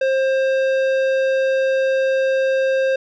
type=tone with tanh clipping; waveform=sine; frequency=531 Hz; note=C5; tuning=25 cents sharp; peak=-17 dBFS; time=0.01-2.96 s; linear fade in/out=5 ms; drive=13 dB; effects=none